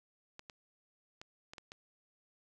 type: clicks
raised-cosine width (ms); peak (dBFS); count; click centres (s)
0.2; -30; 6; 0.394 / 0.498 / 1.215 / 1.535 / 1.582 / 1.719
effects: none